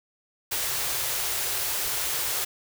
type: band-stop noise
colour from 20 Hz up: white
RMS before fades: -28 dBFS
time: 0.51-2.45 s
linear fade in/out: 10 ms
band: 150 to 320 Hz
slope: 48 dB/octave
effects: none